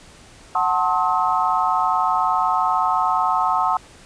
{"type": "chord", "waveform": "sine", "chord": "F# diminished seventh", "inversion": "none", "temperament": "just", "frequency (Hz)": [740, 888, 1065.6, 1278.7], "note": ["F#5", "A5", "C6", "Eb6"], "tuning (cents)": [0, 16, 31, 47], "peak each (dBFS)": -22, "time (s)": [0.55, 3.77], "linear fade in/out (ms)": 2, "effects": ["pink hiss -46 dBFS RMS until 4.05 s", "resampled to 22050 Hz"]}